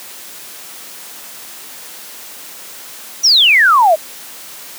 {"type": "exponential sweep", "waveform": "sine", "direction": "down", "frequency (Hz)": [6020, 600], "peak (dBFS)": -6, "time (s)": [3.23, 3.96], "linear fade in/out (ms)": 20, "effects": ["white hiss -33 dBFS RMS until 4.78 s", "high-pass 200 Hz 12 dB/octave"]}